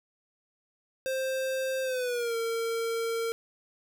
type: tone with pitch glide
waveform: square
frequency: 526 to 457.9 Hz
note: C5 to A#4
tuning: +9 to -31 cents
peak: -29 dBFS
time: 1.06-3.32 s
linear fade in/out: 0 ms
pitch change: -240 cents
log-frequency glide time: 1.83-2.36 s
effects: none